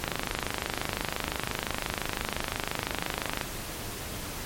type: click train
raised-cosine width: 0.3 ms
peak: -11 dBFS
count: 88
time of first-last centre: 0.04-3.412 s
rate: 25.8 Hz
effects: pink hiss -37 dBFS RMS until 4.45 s + MP3 64 kbps